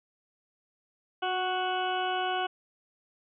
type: harmonic tone with a mistuned harmonic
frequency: 370 Hz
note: F#4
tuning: in tune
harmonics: 1 / 2 / 3 / 4 / 6 / 7 / 8 / 9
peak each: -35 / -30 / -37 / -35 / -46 / -44 / -37 / -48 dBFS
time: 1.22-2.47 s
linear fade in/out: 10 ms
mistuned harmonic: 1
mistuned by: -19 cents
effects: none